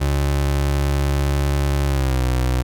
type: tone with pitch glide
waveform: 30% pulse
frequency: 70.4 to 63.08 Hz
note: C#2 to B1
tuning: +27 to +37 cents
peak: -14 dBFS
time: 0-2.63 s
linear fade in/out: 20 ms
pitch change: -190 cents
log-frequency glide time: 1.85-2.23 s
effects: none